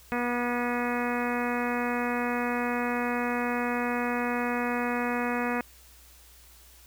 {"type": "harmonic tone with a mistuned harmonic", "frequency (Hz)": 242.4, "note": "B3", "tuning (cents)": -32, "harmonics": [1, 2, 3, 4, 5, 6, 7, 8, 9, 10], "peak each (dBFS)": [-30, -33, -35, -36, -37, -38, -38, -39, -40, -40], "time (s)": [0.12, 5.61], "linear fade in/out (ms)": 0, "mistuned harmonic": 10, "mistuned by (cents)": 62, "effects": ["added 60 Hz sine -55 dBFS peak until 6.86 s", "white hiss -55 dBFS RMS until 6.86 s"]}